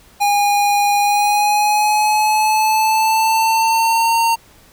square tone with pitch glide, 817 to 917.1 Hz, G#5 to A#5, -29 to -29 cents, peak -13 dBFS, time 0.2-4.36 s, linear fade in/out 20 ms, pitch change +200 cents, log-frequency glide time 0.99-4.17 s, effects pink hiss -48 dBFS RMS until 4.72 s

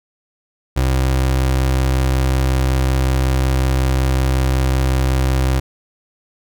30% pulse tone, 65.41 Hz, C2, in tune, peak -11 dBFS, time 0.76-5.6 s, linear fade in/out 10 ms, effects none

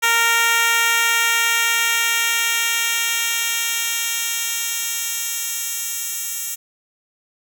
10% pulse tone with high-pass filter sweep, 463.1 Hz, A#4, 11 cents flat, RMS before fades -20 dBFS, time 0.02-6.56 s, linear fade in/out 20 ms, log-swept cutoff 1100 to 7600 Hz, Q 0.72, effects none

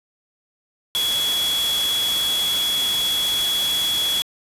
sine tone in noise, 3361 Hz, G#7, 20 cents sharp, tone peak -19 dBFS, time 0.95-4.22 s, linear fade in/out 0 ms, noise white, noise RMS -27 dBFS, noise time 0.95-4.22 s, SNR +5 dB, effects resampled to 32000 Hz

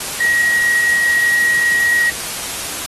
sine tone in noise, 1900 Hz, A#6, 33 cents sharp, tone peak -12 dBFS, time 0.2-2.1 s, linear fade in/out 5 ms, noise white, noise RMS -24 dBFS, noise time 0-2.86 s, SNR +9 dB, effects AAC 32 kbps

